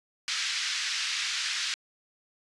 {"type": "band-pass noise", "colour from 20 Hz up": "white", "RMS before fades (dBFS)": -31, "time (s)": [0.28, 1.74], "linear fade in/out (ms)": 0, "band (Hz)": [1500, 5600], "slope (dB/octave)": 24, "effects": ["resampled to 24000 Hz"]}